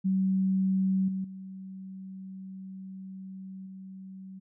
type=tone with level steps; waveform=sine; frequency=190.2 Hz; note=F#3; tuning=48 cents sharp; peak=-23 / -29 / -39 / -41 dBFS; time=0.04-4.4 s; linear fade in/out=20 ms; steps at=1.08 / 1.24 / 3.66 s; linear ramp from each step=5 ms; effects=none

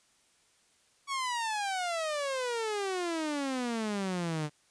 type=exponential sweep; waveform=sawtooth; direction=down; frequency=1130 to 146.8 Hz; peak=-27 dBFS; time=1.07-4.5 s; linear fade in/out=50 ms; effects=white hiss -67 dBFS RMS until 4.7 s + resampled to 22050 Hz

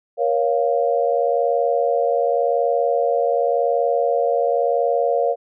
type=chord; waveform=sine; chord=Bb minor; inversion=none; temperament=equal with one note detuned; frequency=473.5 / 554.4 / 698.5 Hz; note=Bb4 / Db5 / F5; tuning=+27 / 0 / 0 cents; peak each=-20 / -20 / -21 dBFS; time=0.17-5.36 s; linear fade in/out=50 ms; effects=none

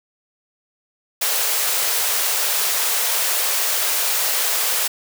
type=high-pass noise; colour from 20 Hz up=white; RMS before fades=-20 dBFS; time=1.21-4.88 s; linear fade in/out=10 ms; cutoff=420 Hz; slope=48 dB/octave; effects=none

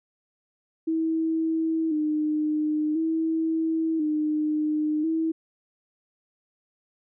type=tone with vibrato; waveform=sine; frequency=313.7 Hz; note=D#4; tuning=14 cents sharp; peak=-22 dBFS; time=0.87-5.32 s; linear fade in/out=10 ms; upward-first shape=square; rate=0.48 Hz; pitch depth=50 cents each way; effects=none

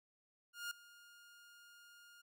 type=tone with ADSR envelope; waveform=sawtooth; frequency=1417 Hz; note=F6; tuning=25 cents sharp; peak=-36 dBFS; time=0.53-2.22 s; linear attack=180 ms; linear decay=4 ms; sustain=-20 dB; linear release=13 ms; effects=none

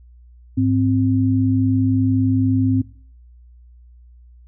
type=tone pair together; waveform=sine; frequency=103.96 / 261.6 Hz; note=G#2 / C4; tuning=+2 / 0 cents; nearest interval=octave + major third; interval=1598 cents; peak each=-18 / -16 dBFS; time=0.57-2.82 s; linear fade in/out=10 ms; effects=noise-tail reverb RT60 0.5 s tail -22 dB re dry + added 60 Hz sine -43 dBFS peak until 4.47 s

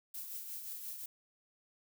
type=noise with tremolo; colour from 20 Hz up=violet; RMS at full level=-42 dBFS; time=0.14-1.06 s; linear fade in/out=5 ms; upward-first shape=triangle; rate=5.7 Hz; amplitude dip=50%; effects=none

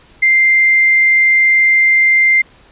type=tone; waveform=sine; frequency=2093 Hz; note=C7; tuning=in tune; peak=-7 dBFS; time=0.22-2.42 s; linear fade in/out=10 ms; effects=pink hiss -46 dBFS RMS until 2.71 s + resampled to 8000 Hz

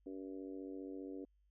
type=harmonic tone; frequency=95 Hz; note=F#2; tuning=46 cents sharp; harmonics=3 / 4 / 5 / 6 / 7; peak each=-46 / -50 / -52 / -61 / -64 dBFS; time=0.06-1.25 s; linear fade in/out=5 ms; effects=added 50 Hz sine -70 dBFS peak until 1.5 s

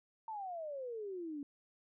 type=exponential sweep; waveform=sine; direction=down; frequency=909 to 277.2 Hz; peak=-40 dBFS; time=0.28-1.43 s; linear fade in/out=2 ms; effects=none

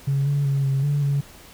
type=tone with pitch steps; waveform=sine; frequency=138.4 / 142.6 / 138.4 / 135.9 / 144.6 / 141.1 Hz; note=C#3 / C#3 / C#3 / C#3 / D3 / C#3; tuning=-2 / +49 / -2 / -34 / -27 / +31 cents; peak=-17 dBFS; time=0.07-1.21 s; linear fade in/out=10 ms; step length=190 ms; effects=tanh soft clip ceiling -15 dBFS + pink hiss -46 dBFS RMS until 1.53 s

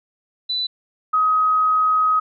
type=tone pair in turn; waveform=sine; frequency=3985 / 1262.8 Hz; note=B7 / D#6; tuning=+15 / +25 cents; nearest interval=octave + minor sixth; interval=1990 cents; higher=first; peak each=-20 / -14 dBFS; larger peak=second; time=0.49-0.67 / 1.13-2.2 s; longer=second; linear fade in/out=10 ms; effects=none

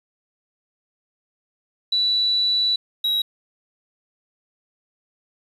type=tone pair in turn; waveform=sine / triangle; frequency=3951 / 3852 Hz; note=B7 / B7; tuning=0 / -44 cents; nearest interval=unison; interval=44 cents; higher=first; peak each=-17 dBFS; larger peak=neither; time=1.92-2.76 / 3.04-3.22 s; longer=first; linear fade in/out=5 ms; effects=resampled to 32000 Hz + 8-bit

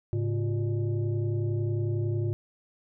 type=tone with frequency modulation; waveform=sine; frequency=107 Hz; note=A2; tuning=48 cents flat; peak=-25 dBFS; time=0.13-2.33 s; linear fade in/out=0 ms; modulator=245 Hz; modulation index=0.84; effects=none

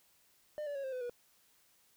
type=tone with pitch steps; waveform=triangle; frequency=602 / 576.5 / 552 / 528.6 / 506.2 / 484.8 Hz; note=D5 / D5 / C#5 / C5 / B4 / B4; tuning=+43 / -32 / -7 / +18 / +43 / -32 cents; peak=-35 dBFS; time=0.58-1.096 s; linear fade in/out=0 ms; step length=86 ms; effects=white hiss -69 dBFS RMS until 1.96 s

